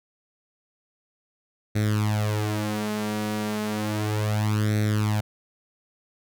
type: tone with flanger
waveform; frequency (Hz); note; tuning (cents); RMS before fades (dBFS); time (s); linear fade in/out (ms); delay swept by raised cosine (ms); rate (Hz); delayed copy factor
sawtooth; 106.2; G#2; +39; -25; 1.75-5.21; 10; 0.5 to 5.3; 0.33; +0.8
effects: none